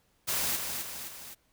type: noise with echo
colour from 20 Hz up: white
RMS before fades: -30 dBFS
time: 0.27-0.57 s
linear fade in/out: 20 ms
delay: 260 ms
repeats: 3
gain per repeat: -5 dB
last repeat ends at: 1.35 s
effects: pink hiss -70 dBFS RMS until 1.52 s